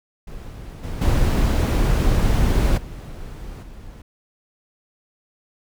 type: noise with level steps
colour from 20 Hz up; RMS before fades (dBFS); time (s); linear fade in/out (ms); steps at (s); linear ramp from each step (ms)
brown; -35 / -28 / -17 / -34 / -39; 0.27-4.02; 5; 0.83 / 1.01 / 2.77 / 3.62; 10
effects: none